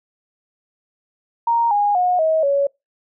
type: tone with pitch steps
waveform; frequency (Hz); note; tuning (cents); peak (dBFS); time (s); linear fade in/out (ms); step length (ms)
sine; 932.3 / 821 / 723.1 / 636.8 / 560.8; A#5 / G#5 / F#5 / D#5 / C#5; 0 / -20 / -40 / +40 / +20; -14; 1.47-2.67; 5; 240
effects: noise-tail reverb RT60 0.2 s tail -25 dB re dry